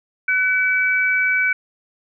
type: tone pair together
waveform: sine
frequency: 1500 / 2289 Hz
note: F#6 / D7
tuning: +23 / -45 cents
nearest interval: perfect fifth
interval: 732 cents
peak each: -18 dBFS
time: 0.28-1.53 s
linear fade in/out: 5 ms
effects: none